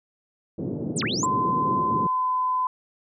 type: band-pass noise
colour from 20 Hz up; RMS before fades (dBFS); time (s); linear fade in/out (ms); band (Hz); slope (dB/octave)
pink; -29; 0.58-2.07; 5; 130 to 420; 24
type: linear two-way sweep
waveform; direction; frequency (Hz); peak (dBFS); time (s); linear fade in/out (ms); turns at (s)
sine; down then up; 9690 to 1054 to 7830; -26; 0.96-1.26; 10; 1.03
type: tone with pitch glide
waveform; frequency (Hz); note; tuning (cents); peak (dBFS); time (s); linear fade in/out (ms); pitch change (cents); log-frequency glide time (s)
sine; 1027 to 1014.6; C6 to B5; -33 to +46; -21; 1.23-2.67; 2; -21; 1.85-2.29
effects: none